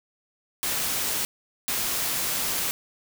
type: noise bursts at uneven times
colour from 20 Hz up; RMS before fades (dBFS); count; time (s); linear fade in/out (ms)
white; -27; 2; 0.63-1.25 / 1.68-2.71; 0
effects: none